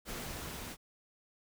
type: noise with level ramp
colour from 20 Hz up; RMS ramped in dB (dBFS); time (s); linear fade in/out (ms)
pink; -41 to -44; 0.05-0.77; 50
effects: none